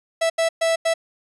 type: tone bursts at uneven times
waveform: 45% pulse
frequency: 658 Hz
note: E5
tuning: 3 cents flat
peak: -17 dBFS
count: 4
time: 0.21-0.3 / 0.38-0.49 / 0.61-0.76 / 0.85-0.94 s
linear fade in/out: 10 ms
effects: resampled to 24000 Hz